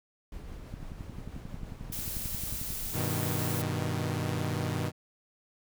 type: noise with tremolo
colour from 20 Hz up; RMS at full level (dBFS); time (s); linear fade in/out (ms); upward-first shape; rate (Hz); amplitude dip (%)
brown; -42; 0.32-2.99; 2; sine; 6; 25
type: click train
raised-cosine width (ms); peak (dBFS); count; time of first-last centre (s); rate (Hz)
5; -27; 23; 0.74-2.704; 11.2
type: noise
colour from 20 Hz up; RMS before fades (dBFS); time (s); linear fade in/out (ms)
blue; -37; 1.92-3.62; 5
type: chord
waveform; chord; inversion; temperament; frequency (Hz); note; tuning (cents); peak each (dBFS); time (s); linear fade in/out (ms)
sawtooth; G augmented; none; equal; 98 / 123.47 / 155.56; G2 / B2 / D#3; 0 / 0 / 0; -30; 2.92-4.92; 50
effects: none